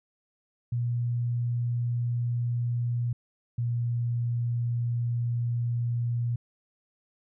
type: tone pair in turn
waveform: sine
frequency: 120 / 119.1 Hz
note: B2 / A#2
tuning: -49 / +38 cents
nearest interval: unison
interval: 13 cents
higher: first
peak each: -25 dBFS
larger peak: neither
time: 0.72-3.13 / 3.58-6.36 s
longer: second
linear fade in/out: 5 ms
effects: none